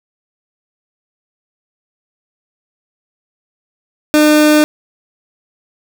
30% pulse tone, 302.4 Hz, D#4, 49 cents flat, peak -4 dBFS, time 4.14-4.64 s, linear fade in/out 0 ms, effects none

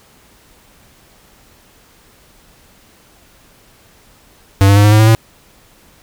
square tone with pitch steps, 98 / 100.23 / 102.52 / 104.85 / 107.24 / 109.68 / 112.18 Hz, G2 / G2 / G#2 / G#2 / A2 / A2 / A2, 0 / +39 / -22 / +17 / -44 / -5 / +34 cents, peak -6 dBFS, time 4.61-5.149 s, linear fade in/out 0 ms, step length 77 ms, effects pink hiss -48 dBFS RMS until 6.02 s

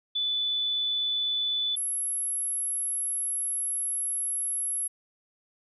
sine tone pair in turn, 3484 / 11183 Hz, A7 / F9, -18 / +1 cents, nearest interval octave + minor sixth, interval 2019 cents, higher second, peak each -25 / -27 dBFS, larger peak first, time 0.15-1.76 / 1.76-4.88 s, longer second, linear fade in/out 10 ms, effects none

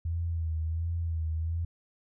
sine tone with vibrato, 82.1 Hz, E2, 6 cents flat, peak -28 dBFS, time 0.05-1.65 s, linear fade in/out 5 ms, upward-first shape sine, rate 1.4 Hz, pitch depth 52 cents each way, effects none

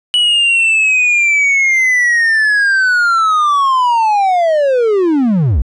triangle linear sweep, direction down, 2951 to 49 Hz, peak -7 dBFS, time 0.14-5.62 s, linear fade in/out 0 ms, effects resampled to 22050 Hz

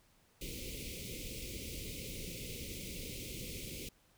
pink band-stop noise, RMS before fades -44 dBFS, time 0.41-3.89 s, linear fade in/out 5 ms, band 550 to 2100 Hz, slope 96 dB/octave, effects pink hiss -69 dBFS RMS until 4.17 s

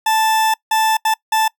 40% pulse tone bursts at uneven times, 880 Hz, A5, in tune, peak -12 dBFS, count 4, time 0.06-0.54 / 0.71-0.97 / 1.05-1.14 / 1.32-1.48 s, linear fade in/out 5 ms, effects noise-tail reverb RT60 0.1 s tail -23 dB re dry

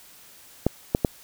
clicks, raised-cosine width 2 ms, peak -5 dBFS, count 3, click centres 0.666 / 0.949 / 1.048 s, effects white hiss -50 dBFS RMS until 1.23 s

